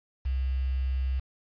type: tone with quantisation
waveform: sine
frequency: 65.41 Hz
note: C2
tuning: in tune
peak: -25 dBFS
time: 0.25-1.2 s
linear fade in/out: 10 ms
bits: 8
effects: resampled to 11025 Hz